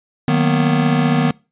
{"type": "chord", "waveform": "square", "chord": "B major seventh", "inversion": "first", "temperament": "just", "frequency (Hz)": [154.34, 185.21, 231.5, 246.9], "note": ["D#3", "F#3", "A#3", "B3"], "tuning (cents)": [-14, 2, -12, 0], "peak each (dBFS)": [-17, -23, -22, -18], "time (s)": [0.28, 1.31], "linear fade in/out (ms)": 2, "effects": ["noise-tail reverb RT60 0.3 s tail -24 dB re dry", "resampled to 8000 Hz"]}